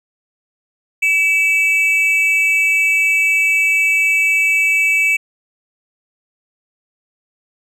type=tone pair together; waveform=triangle; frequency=2293 / 2637 Hz; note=D7 / E7; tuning=-42 / 0 cents; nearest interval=major second; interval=242 cents; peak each=-13 dBFS; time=1.02-5.17 s; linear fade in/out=10 ms; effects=none